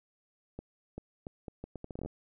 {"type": "accelerating click train", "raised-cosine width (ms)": 2, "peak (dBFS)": -27, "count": 14, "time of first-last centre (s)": [0.59, 2.06], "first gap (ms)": 390, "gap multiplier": 0.74, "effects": []}